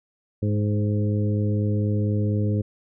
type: harmonic tone with a mistuned harmonic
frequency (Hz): 104.2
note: G#2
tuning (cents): +6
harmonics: 1 / 2 / 3 / 4 / 5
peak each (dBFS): -21 / -27 / -31 / -33 / -35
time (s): 0.42-2.62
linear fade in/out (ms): 10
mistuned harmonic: 4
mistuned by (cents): +17
effects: none